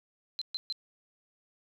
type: tone bursts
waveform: sine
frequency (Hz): 4094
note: C8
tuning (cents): -38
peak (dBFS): -31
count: 3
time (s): 0.39-0.725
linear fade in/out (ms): 0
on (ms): 25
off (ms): 130
effects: none